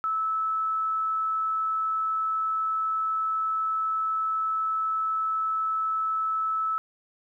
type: tone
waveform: sine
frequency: 1306 Hz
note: E6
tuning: 17 cents flat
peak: -24 dBFS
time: 0.04-6.78 s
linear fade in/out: 0 ms
effects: 11-bit